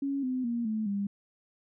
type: tone with pitch steps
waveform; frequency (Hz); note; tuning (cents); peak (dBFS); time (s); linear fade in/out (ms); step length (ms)
sine; 277.2 / 255.7 / 235.8 / 217.5 / 200.6; C#4 / C4 / A#3 / A3 / G3; 0 / -40 / +20 / -20 / +40; -28; 0.02-1.07; 5; 210
effects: none